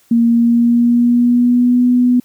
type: tone with pitch glide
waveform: sine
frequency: 233.1 to 247 Hz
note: A#3 to B3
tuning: 0 to 0 cents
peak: -8 dBFS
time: 0.11-2.2 s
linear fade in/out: 5 ms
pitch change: +100 cents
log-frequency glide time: 0.26-1.85 s
effects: white hiss -53 dBFS RMS until 2.24 s